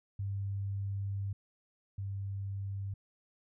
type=tone pair in turn; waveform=sine; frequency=99 / 98.54 Hz; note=G2 / G2; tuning=+18 / +10 cents; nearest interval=unison; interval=8 cents; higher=first; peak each=-33 / -35 dBFS; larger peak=first; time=0.19-1.33 / 1.98-2.94 s; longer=first; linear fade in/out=5 ms; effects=none